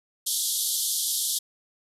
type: band-pass noise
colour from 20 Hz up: white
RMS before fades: -27 dBFS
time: 0.26-1.39 s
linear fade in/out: 10 ms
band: 3200 to 13000 Hz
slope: 96 dB/octave
effects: none